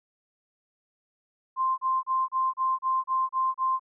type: tone bursts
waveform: sine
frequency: 1046.5 Hz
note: C6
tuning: in tune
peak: -22 dBFS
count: 9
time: 1.56-3.796 s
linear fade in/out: 50 ms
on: 220 ms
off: 32 ms
effects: none